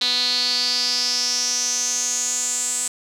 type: tone with band-pass filter sweep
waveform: sawtooth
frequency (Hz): 246.9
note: B3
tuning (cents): 0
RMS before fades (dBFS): -22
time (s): 0.01-2.88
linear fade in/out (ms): 5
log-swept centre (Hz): 4000 to 7900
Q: 7.9
effects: none